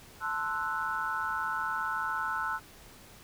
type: chord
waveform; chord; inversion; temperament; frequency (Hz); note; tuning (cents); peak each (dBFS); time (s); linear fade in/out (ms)
sine; F# half-diminished seventh; first; equal; 880 / 1046.5 / 1318.5 / 1480; A5 / C6 / E6 / F#6; 0 / 0 / 0 / 0; -37 / -38 / -34 / -34; 0.2-2.6; 50
effects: pink hiss -53 dBFS RMS until 3.23 s